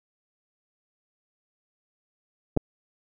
clicks, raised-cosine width 2 ms, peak -18 / -7 dBFS, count 2, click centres 2.566 / 2.573 s, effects none

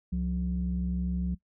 sine tone pair together, 66.9 / 179.53 Hz, C2 / F3, +39 / +48 cents, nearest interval octave + perfect fourth, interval 1709 cents, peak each -30 / -28 dBFS, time 0.12-1.35 s, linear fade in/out 10 ms, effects noise-tail reverb RT60 0.1 s tail -19 dB re dry + tanh soft clip ceiling -21 dBFS

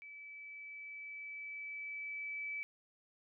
sine tone with level ramp, 2303 Hz, D7, 34 cents flat, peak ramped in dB -49 to -38 dBFS, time 0.02-2.63 s, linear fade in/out 0 ms, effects none

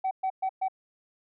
sine tone bursts, 760 Hz, F#5, 46 cents sharp, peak -23 dBFS, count 4, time 0.04-0.684 s, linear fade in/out 10 ms, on 71 ms, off 120 ms, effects tanh soft clip ceiling -23 dBFS

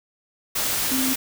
sine tone in noise, 261.6 Hz, C4, in tune, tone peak -23 dBFS, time 0.91-1.14 s, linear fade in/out 10 ms, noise white, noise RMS -24 dBFS, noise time 0.55-1.16 s, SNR -2 dB, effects none

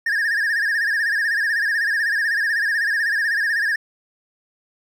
triangle tone with vibrato, 1733 Hz, A6, 27 cents flat, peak -16 dBFS, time 0.06-3.76 s, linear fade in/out 5 ms, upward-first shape sine, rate 16 Hz, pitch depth 120 cents each way, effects none

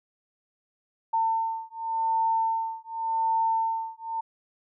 sine beating tone pair, 900 / 900.88 Hz, A5 / A5, +39 / +41 cents, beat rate 0.88 Hz, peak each -27 / -27 dBFS, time 1.13-4.21 s, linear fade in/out 10 ms, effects none

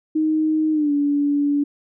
sine tone with pitch glide, 311.9 to 287.7 Hz, D#4 to D4, +4 to -36 cents, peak -16 dBFS, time 0.15-1.64 s, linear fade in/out 10 ms, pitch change -140 cents, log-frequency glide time 0.72-0.92 s, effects none

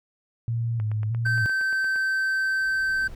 sine tone with vibrato, 111.7 Hz, A2, 27 cents sharp, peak -23 dBFS, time 0.48-1.46 s, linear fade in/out 0 ms, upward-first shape square, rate 1.6 Hz, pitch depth 67 cents each way
click train, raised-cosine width 0.5 ms, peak -27 dBFS, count 11, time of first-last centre 0.8-1.96 s, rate 8.62 Hz
triangle tone, 1549 Hz, G6, 21 cents flat, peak -20 dBFS, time 1.25-3.08 s, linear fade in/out 10 ms
brown noise with exponential growth, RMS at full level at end -38 dBFS, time 1.95-3.15 s, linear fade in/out 5 ms, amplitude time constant 260 ms
effects none

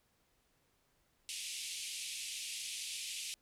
pink band-pass noise, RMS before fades -43 dBFS, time 1.29-3.34 s, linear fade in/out 0 ms, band 2400 to 11000 Hz, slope 48 dB/octave, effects pink hiss -75 dBFS RMS until 3.41 s

